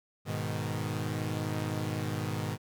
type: chord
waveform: sawtooth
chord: G# minor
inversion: none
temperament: equal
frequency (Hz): 103.83 / 123.47 / 155.56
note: G#2 / B2 / D#3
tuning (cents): 0 / 0 / 0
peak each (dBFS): -31 / -33 / -32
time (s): 0.25-2.58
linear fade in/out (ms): 50
effects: none